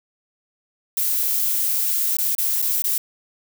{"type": "noise with dropouts", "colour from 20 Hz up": "violet", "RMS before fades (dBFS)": -21, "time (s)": [0.97, 2.98], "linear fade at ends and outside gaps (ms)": 2, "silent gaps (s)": [[2.169, 2.185], [2.351, 2.382], [2.618, 2.624], [2.821, 2.841]], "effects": []}